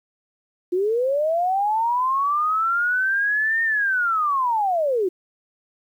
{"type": "linear two-way sweep", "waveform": "sine", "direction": "up then down", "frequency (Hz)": [346.8, 1838, 346.8], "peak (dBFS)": -18, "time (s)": [0.72, 5.09], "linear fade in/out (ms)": 10, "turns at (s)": 3.63, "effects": ["9-bit"]}